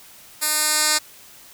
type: tone with band-pass filter sweep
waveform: 10% pulse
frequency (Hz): 305.1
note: D#4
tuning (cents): -34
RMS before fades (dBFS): -20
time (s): 0.41-0.99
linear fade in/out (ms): 20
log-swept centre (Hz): 12000 to 7000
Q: 1
effects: white hiss -46 dBFS RMS until 1.53 s